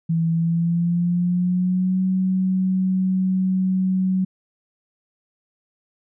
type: tone with pitch glide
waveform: sine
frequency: 164.81 to 187.14 Hz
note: E3 to F#3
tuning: 0 to +20 cents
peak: -17 dBFS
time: 0.09-4.25 s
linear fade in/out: 10 ms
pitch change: +220 cents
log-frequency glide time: 0.31-2.01 s
effects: none